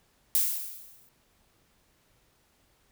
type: noise with exponential decay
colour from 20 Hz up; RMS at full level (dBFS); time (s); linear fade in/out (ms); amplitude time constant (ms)
violet; -22; 0.35-1.09; 0; 160
effects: pink hiss -67 dBFS RMS until 2.91 s